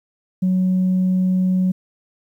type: tone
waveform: sine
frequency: 185 Hz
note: F#3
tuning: in tune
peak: -13 dBFS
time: 0.42-1.72 s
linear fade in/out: 10 ms
effects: tanh soft clip ceiling -12 dBFS + 9-bit